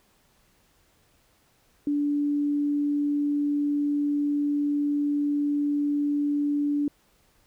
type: tone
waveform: sine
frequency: 290.3 Hz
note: D4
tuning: 20 cents flat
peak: -22 dBFS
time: 1.87-6.88 s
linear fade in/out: 2 ms
effects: pink hiss -64 dBFS RMS until 7.46 s